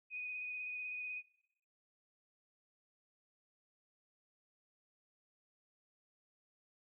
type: tone with vibrato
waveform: sine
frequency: 2489 Hz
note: D#7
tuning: in tune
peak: -40 dBFS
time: 0.1-1.23 s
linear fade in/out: 50 ms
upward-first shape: triangle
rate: 16 Hz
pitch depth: 23 cents each way
effects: noise-tail reverb RT60 0.9 s tail -26 dB re dry